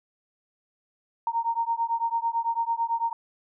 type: beating tone pair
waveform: sine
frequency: 920 / 929 Hz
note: A#5 / A#5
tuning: -23 / -6 cents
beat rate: 9 Hz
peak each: -27 dBFS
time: 1.27-3.13 s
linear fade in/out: 2 ms
effects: none